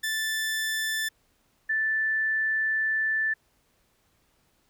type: tone pair in turn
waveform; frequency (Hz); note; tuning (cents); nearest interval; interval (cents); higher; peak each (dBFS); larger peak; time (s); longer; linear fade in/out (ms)
sawtooth / sine; 1760 / 1760; A6 / A6; 0 / 0; unison; 0; neither; -23; neither; 0.03-1.09 / 1.69-3.34; second; 10
effects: pink hiss -68 dBFS RMS until 4.69 s